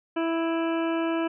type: harmonic tone with a mistuned harmonic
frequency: 329.6 Hz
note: E4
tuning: in tune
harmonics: 1 / 2 / 3 / 4 / 5 / 7 / 8 / 9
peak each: -25 / -31 / -35 / -37 / -39 / -42 / -43 / -44 dBFS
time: 0.16-1.28 s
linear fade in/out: 10 ms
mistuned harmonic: 7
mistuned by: +35 cents
effects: none